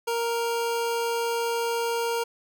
25% pulse tone, 466.2 Hz, A#4, in tune, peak -21 dBFS, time 0.07-2.24 s, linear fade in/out 10 ms, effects none

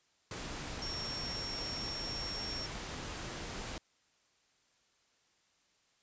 sine tone in noise, 5500 Hz, F8, 27 cents flat, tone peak -39 dBFS, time 0.82-2.66 s, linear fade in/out 2 ms, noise pink, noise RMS -42 dBFS, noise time 0.31-3.78 s, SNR 0 dB, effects white hiss -72 dBFS RMS until 6.02 s + resampled to 16000 Hz

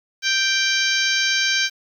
harmonic tone, 784 Hz, G5, in tune, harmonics 2 / 3 / 4 / 5 / 6 / 7 / 8, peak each -22 / -24 / -25 / -26 / -27 / -27 / -28 dBFS, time 0.22-1.7 s, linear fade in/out 50 ms, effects 8-bit

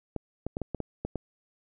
clicks, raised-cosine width 2 ms, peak -18 dBFS, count 8, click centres 0.163 / 0.466 / 0.569 / 0.617 / 0.747 / 0.803 / 1.05 / 1.157 s, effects none

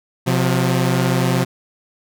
sawtooth tone pair together, 129.4 / 178.17 Hz, C3 / F3, -19 / +35 cents, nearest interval tritone, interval 554 cents, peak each -13 / -15 dBFS, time 0.26-1.45 s, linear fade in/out 20 ms, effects none

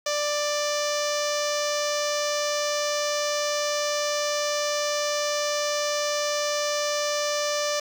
sawtooth tone with low-pass filter, 590 Hz, D5, 8 cents sharp, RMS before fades -26 dBFS, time 0.06-7.8 s, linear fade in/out 5 ms, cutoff 5900 Hz, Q 3.8, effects 7-bit

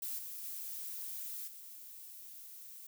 violet noise with level steps, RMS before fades -40 / -45 / -43 / -51 dBFS, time 0.02-2.87 s, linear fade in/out 5 ms, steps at 0.18 / 0.43 / 1.47 s, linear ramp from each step 10 ms, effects none

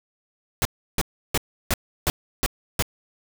pink noise bursts, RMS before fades -21 dBFS, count 7, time 0.62-2.824 s, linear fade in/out 0 ms, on 32 ms, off 330 ms, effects none

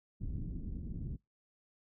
pink low-pass noise, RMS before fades -40 dBFS, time 0.2-1.17 s, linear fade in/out 20 ms, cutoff 250 Hz, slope 24 dB/octave, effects noise-tail reverb RT60 0.2 s tail -25 dB re dry

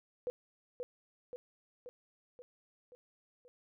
sine tone with echo, 493.9 Hz, B4, in tune, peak -33 dBFS, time 0.27-0.3 s, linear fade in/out 0 ms, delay 530 ms, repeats 6, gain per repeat -4 dB, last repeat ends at 3.48 s, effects none

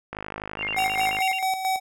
click train, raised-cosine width 0.5 ms, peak -17 dBFS, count 56, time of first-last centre 0.13-1.188 s, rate 52 Hz
sine tone with vibrato, 2433 Hz, D#7, 39 cents flat, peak -26 dBFS, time 0.57-1.43 s, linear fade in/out 50 ms, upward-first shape square, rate 9.2 Hz, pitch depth 230 cents each way
square tone with tremolo, 758 Hz, F#5, 42 cents sharp, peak -22 dBFS, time 0.76-1.8 s, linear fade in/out 20 ms, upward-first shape square, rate 4.5 Hz, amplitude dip 55%
effects none

